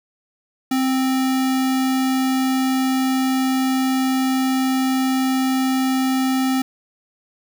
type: tone with sample-and-hold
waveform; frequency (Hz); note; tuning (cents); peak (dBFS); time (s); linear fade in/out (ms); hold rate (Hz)
sine; 261.6; C4; 0; -16; 0.71-6.62; 5; 1050
effects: none